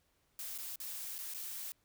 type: noise with dropouts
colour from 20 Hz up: blue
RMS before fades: -43 dBFS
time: 0.39-1.72 s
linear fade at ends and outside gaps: 1 ms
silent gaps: 0.579-0.585 / 0.758-0.801 / 1.182-1.188 / 1.338-1.346 s
effects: pink hiss -75 dBFS RMS until 1.84 s